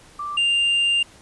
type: tone pair in turn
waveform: sine / triangle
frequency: 1174.7 / 2794 Hz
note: D6 / F7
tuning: 0 / 0 cents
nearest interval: octave + minor third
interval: 1500 cents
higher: second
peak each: -26 / -15 dBFS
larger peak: second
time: 0.19-0.37 / 0.37-1.03 s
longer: second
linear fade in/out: 5 ms
effects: pink hiss -49 dBFS RMS until 1.21 s + resampled to 24000 Hz